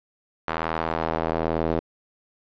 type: tone with band-pass filter sweep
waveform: square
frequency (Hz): 40.58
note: E1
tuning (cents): -26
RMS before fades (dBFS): -26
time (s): 0.47-1.8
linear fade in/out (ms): 10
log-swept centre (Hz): 1200 to 460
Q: 1.2
effects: resampled to 11025 Hz + 8-bit